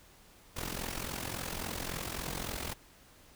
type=noise with amplitude modulation; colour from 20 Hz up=pink; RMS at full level=-35 dBFS; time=0.56-2.74 s; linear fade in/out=10 ms; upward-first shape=sine; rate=43.6 Hz; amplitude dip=75%; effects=pink hiss -59 dBFS RMS until 3.35 s